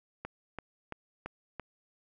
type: click train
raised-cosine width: 0.5 ms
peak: -23 dBFS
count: 5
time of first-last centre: 0.25-1.597 s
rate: 2.97 Hz
effects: none